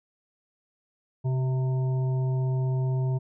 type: harmonic tone with a mistuned harmonic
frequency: 130.81 Hz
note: C3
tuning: in tune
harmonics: 1 / 3 / 5 / 7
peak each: -23 / -37 / -42 / -44 dBFS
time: 1.24-3.19 s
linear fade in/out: 20 ms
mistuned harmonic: 3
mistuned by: -42 cents
effects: none